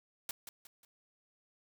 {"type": "noise with echo", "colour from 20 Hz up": "white", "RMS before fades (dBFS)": -39, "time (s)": [0.29, 0.31], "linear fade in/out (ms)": 2, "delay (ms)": 180, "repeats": 3, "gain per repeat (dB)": -8, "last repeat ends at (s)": 0.85, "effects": []}